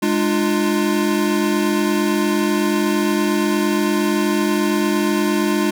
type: chord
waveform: square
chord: D diminished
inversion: second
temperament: equal with one note detuned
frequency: 207.7 / 300.7 / 349.2 Hz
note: Ab3 / D4 / F4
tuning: 0 / +41 / 0 cents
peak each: -21 dBFS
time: 0.02-5.71 s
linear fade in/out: 10 ms
effects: none